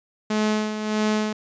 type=tone with tremolo; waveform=sawtooth; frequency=214.1 Hz; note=A3; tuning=47 cents flat; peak=-15 dBFS; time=0.3-1.33 s; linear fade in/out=5 ms; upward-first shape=sine; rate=1.6 Hz; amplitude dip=60%; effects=resampled to 16000 Hz